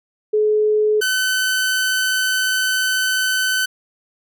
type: tone pair in turn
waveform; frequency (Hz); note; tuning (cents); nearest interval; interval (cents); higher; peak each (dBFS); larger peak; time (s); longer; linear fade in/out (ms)
sine / sawtooth; 426 / 1518.1; G#4 / F#6; +44 / +44; octave + minor seventh; 2200; second; -13; neither; 0.33-1.01 / 1.01-3.66; second; 10
effects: none